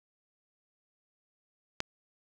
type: click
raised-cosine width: 0.2 ms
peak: -13 dBFS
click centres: 1.804 s
effects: none